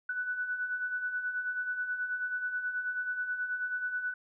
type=beating tone pair; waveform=sine; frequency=1480 / 1489.3 Hz; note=F#6 / F#6; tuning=0 / +11 cents; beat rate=9.3 Hz; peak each=-40 / -32 dBFS; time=0.09-4.14 s; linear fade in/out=5 ms; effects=none